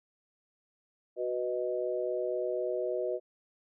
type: chord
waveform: sine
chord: B major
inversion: second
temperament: equal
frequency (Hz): 370 / 493.9 / 622.3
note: F#4 / B4 / D#5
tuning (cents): 0 / 0 / 0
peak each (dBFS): -34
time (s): 1.16-3.2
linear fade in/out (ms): 50
effects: none